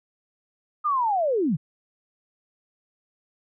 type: linear sweep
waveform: sine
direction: down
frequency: 1244.5 to 126.1 Hz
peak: -20 dBFS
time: 0.84-1.57 s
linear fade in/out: 20 ms
effects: none